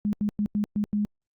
sine tone bursts at uneven times, 207.7 Hz, G#3, in tune, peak -22 dBFS, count 6, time 0.05-0.13 / 0.21-0.29 / 0.39-0.46 / 0.55-0.64 / 0.76-0.84 / 0.93-1.05 s, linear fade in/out 0 ms, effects Opus 48 kbps

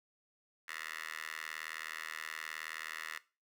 10% pulse tone with high-pass filter, 79 Hz, D#2, 27 cents sharp, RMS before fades -44 dBFS, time 0.68-3.18 s, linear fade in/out 5 ms, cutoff 1700 Hz, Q 3.4, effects noise-tail reverb RT60 0.3 s tail -17 dB re dry

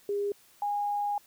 sine tone pair in turn, 405.9 / 820.3 Hz, G#4 / G#5, -40 / -22 cents, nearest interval octave, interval 1218 cents, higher second, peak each -27 dBFS, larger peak neither, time 0.09-0.32 / 0.62-1.18 s, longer second, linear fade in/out 2 ms, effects white hiss -60 dBFS RMS until 1.26 s

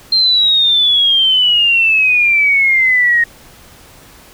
sine exponential sweep, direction down, 4186 to 1860 Hz, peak -8 dBFS, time 0.12-3.24 s, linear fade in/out 5 ms, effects pink hiss -41 dBFS RMS until 4.33 s

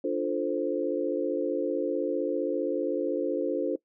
sine chord, D minor seventh, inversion none, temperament equal with one note detuned, 293.7 / 349.2 / 443.8 / 523.3 Hz, D4 / F4 / A4 / C5, 0 / 0 / +15 / 0 cents, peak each -31 dBFS, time 0.04-3.76 s, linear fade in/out 5 ms, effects noise-tail reverb RT60 0.1 s tail -20 dB re dry

